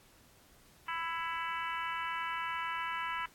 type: harmonic tone with a mistuned harmonic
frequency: 331.5 Hz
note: E4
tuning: 10 cents sharp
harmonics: 3 / 4 / 5 / 6 / 7 / 8 / 9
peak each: -38 / -40 / -42 / -44 / -45 / -46 / -47 dBFS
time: 0.88-3.26 s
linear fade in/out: 5 ms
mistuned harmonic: 7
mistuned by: -43 cents
effects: pink hiss -62 dBFS RMS until 3.34 s + AAC 64 kbps